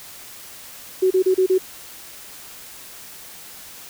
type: tone bursts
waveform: sine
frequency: 374 Hz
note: F#4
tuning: 19 cents sharp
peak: -13 dBFS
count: 5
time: 1.02-1.583 s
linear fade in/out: 10 ms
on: 87 ms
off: 32 ms
effects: white hiss -40 dBFS RMS until 3.89 s